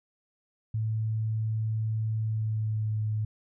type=tone with pitch glide; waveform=sine; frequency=110 to 107.74 Hz; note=A2 to A2; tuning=0 to -36 cents; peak=-26 dBFS; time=0.74-3.25 s; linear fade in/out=5 ms; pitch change=-36 cents; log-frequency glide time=2.2-3.01 s; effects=none